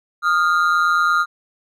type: ring-modulated tone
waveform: triangle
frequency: 1318.5 Hz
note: E6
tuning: in tune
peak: -9 dBFS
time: 0.22-1.26 s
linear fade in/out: 50 ms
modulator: 84.3 Hz
effects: none